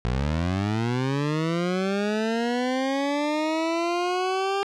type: linear sweep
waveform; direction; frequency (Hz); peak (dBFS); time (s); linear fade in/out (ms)
20% pulse; up; 57.6 to 399.2; -18; 0.05-4.63; 0
effects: low-pass 5000 Hz 12 dB/octave